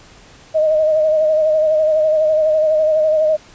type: tone with vibrato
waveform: sine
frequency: 622.3 Hz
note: D#5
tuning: in tune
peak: -11 dBFS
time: 0.54-3.37 s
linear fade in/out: 20 ms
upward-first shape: sine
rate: 12 Hz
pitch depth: 38 cents each way
effects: pink hiss -44 dBFS RMS until 3.54 s + resampled to 16000 Hz